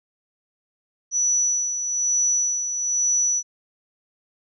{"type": "tone with tremolo", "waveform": "sine", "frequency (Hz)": 5920, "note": "F#8", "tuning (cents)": 0, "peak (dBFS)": -17, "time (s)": [1.11, 3.43], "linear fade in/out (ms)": 50, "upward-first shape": "sine", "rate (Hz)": 1.1, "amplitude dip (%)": 55, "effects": []}